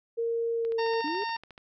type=tone with pitch glide; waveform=sine; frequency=462.6 to 454.7 Hz; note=A#4 to A#4; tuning=-13 to -43 cents; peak=-26 dBFS; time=0.17-1.02 s; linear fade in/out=20 ms; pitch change=-30 cents; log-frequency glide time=0.55-0.78 s
type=click train; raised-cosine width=0.3 ms; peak=-31 dBFS; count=14; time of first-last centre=0.65-1.579 s; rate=14 Hz
type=harmonic tone; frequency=916 Hz; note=A#5; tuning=31 cents flat; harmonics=1 / 2 / 3 / 4 / 5 / 6; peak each=-31 / -37 / -41 / -45 / -42 / -45 dBFS; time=0.78-1.37 s; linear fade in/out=10 ms
type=exponential sweep; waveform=sine; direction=up; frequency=281.2 to 431.6 Hz; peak=-31 dBFS; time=1.04-1.24 s; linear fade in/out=5 ms
effects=none